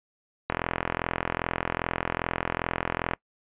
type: click train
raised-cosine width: 0.5 ms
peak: -10 dBFS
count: 113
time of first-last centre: 0.5-3.135 s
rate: 42.5 Hz
effects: noise-tail reverb RT60 0.1 s tail -24 dB re dry + resampled to 8000 Hz